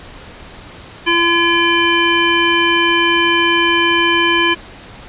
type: harmonic tone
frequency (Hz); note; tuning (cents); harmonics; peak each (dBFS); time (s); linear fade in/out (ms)
340; F4; -46; 1 / 3 / 5 / 7 / 9; -17 / -17 / -17 / -17 / -17; 1.06-4.55; 20
effects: pink hiss -36 dBFS RMS until 5.08 s + resampled to 8000 Hz